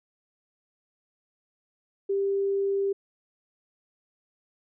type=tone; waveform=sine; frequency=395 Hz; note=G4; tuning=13 cents sharp; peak=-23 dBFS; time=2.09-2.93 s; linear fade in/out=10 ms; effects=none